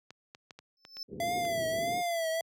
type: clicks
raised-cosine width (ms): 0.2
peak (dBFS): -30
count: 7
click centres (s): 0.106 / 0.349 / 0.508 / 0.59 / 0.851 / 0.969 / 1.452
type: tone with exponential growth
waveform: triangle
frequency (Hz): 5274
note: E8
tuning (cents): 0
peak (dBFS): -33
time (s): 0.77-1.03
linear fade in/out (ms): 1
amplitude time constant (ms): 55
type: low-pass noise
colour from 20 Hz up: white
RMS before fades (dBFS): -41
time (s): 1.08-2.03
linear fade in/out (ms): 50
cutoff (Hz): 460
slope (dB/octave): 48
type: tone with vibrato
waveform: square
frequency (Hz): 676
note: E5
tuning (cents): +43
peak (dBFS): -30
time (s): 1.2-2.41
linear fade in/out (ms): 2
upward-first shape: triangle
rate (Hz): 1.6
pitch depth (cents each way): 95
effects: high-pass 100 Hz 12 dB/octave